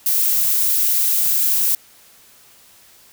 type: noise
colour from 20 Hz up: violet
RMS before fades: -17 dBFS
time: 0.06-1.75 s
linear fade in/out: 2 ms
effects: white hiss -49 dBFS RMS until 3.12 s